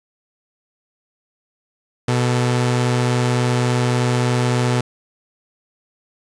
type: tone pair together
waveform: sawtooth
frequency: 123.47 / 440 Hz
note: B2 / A4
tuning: 0 / 0 cents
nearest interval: octave + minor seventh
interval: 2200 cents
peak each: -12 / -22 dBFS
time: 2.08-4.81 s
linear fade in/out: 5 ms
effects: resampled to 22050 Hz